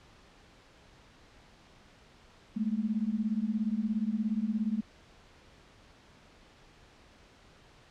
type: beating tone pair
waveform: sine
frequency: 207.7 / 224.7 Hz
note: G#3 / A3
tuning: 0 / +37 cents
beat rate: 17 Hz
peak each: -31 dBFS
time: 2.56-4.81 s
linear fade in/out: 10 ms
effects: pink hiss -58 dBFS RMS until 7.9 s + low-pass 5000 Hz 12 dB/octave